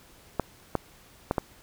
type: clicks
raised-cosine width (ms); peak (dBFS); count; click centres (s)
1; -10; 4; 0.397 / 0.753 / 1.311 / 1.382
effects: pink hiss -55 dBFS RMS until 1.62 s